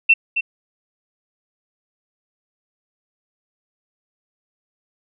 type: tone with echo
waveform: sine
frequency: 2696 Hz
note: E7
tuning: 38 cents sharp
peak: -8 dBFS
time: 0.09-0.14 s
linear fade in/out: 10 ms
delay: 270 ms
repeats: 1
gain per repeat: -9 dB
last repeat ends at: 0.41 s
effects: none